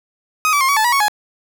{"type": "tone with pitch steps", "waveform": "30% pulse", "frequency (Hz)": [1256, 1152, 1064, 1131, 870, 965, 1109, 838], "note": ["D#6", "D6", "C6", "C#6", "A5", "B5", "C#6", "G#5"], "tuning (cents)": [16, -34, 29, 34, -20, -40, 0, 15], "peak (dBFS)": -10, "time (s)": [0.45, 1.082], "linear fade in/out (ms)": 0, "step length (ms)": 79, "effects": []}